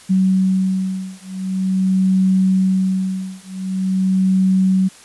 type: beating tone pair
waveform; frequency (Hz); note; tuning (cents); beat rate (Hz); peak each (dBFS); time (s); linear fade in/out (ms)
sine; 188.3 / 188.75; F#3 / F#3; +31 / +35; 0.45; -17; 0.09-4.89; 20
effects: white hiss -43 dBFS RMS until 5.04 s + resampled to 24000 Hz